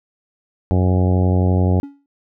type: harmonic tone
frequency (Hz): 91.7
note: F#2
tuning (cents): -15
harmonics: 1 / 2 / 3 / 4 / 5 / 6 / 7 / 8 / 9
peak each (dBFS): -14 / -20 / -24 / -26 / -28 / -30 / -31 / -32 / -33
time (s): 0.71-1.8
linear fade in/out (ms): 0
type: tone with exponential decay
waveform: triangle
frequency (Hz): 281.2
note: C#4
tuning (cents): +25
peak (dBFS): -24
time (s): 1.83-2.06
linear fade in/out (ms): 2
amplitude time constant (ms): 48
effects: none